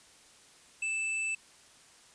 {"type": "tone", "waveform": "square", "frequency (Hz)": 2638, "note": "E7", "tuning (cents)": 1, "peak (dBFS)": -31, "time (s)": [0.82, 1.35], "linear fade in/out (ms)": 5, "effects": ["white hiss -58 dBFS RMS until 2.14 s", "resampled to 22050 Hz"]}